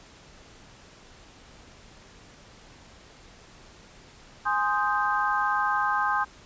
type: chord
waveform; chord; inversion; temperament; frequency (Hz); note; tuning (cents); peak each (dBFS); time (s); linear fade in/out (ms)
sine; Ab major seventh; none; equal; 830.6 / 1046.5 / 1244.5 / 1568; Ab5 / C6 / Eb6 / G6; 0 / 0 / 0 / 0; -28; 4.45-6.25; 20
effects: pink hiss -51 dBFS RMS until 6.45 s + resampled to 16000 Hz